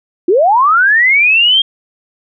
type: linear sweep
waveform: sine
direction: up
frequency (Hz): 323.9 to 3238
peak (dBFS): -6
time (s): 0.28-1.62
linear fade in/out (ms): 5
effects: none